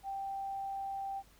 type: tone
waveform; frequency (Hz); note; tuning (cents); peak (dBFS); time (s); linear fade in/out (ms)
sine; 784; G5; 0; -36; 0.03-1.23; 50
effects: added 50 Hz sine -64 dBFS peak until 1.39 s + pink hiss -64 dBFS RMS until 1.39 s